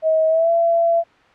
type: tone with pitch glide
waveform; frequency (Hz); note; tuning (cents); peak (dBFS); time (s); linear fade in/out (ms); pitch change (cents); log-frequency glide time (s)
sine; 636 to 673.8; D#5 to E5; +38 to +38; -13; 0.02-1.04; 50; +100; 0.28-0.51
effects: white hiss -51 dBFS RMS until 1.34 s + low-pass 2000 Hz 12 dB/octave